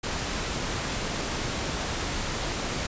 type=noise; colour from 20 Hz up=pink; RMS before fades=-30 dBFS; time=0.03-2.87 s; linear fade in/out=10 ms; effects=resampled to 16000 Hz